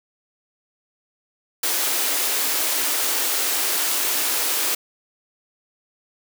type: high-pass noise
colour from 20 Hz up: white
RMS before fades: -22 dBFS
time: 1.63-4.75 s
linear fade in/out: 5 ms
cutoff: 260 Hz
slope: 96 dB/octave
effects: none